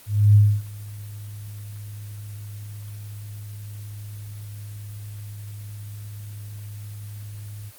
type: tone with ADSR envelope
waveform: sine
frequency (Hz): 103.83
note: G#2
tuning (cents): 0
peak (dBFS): -9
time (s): 0.06-7.72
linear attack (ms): 290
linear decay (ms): 270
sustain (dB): -24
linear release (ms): 47
effects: white hiss -48 dBFS RMS until 7.78 s + Opus 24 kbps